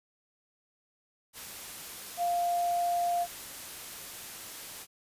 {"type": "tone in noise", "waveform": "sine", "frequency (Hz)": 698.5, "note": "F5", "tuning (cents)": 0, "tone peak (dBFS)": -26, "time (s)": [2.17, 3.27], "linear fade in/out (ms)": 50, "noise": "white", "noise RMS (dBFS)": -43, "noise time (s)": [1.33, 4.87], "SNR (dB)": 14, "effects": ["resampled to 32000 Hz"]}